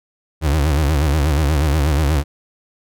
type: tone with vibrato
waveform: 35% pulse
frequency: 74.3 Hz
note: D2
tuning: 21 cents sharp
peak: -12 dBFS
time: 0.41-2.24 s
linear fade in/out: 50 ms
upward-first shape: sine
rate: 8.3 Hz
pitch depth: 140 cents each way
effects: none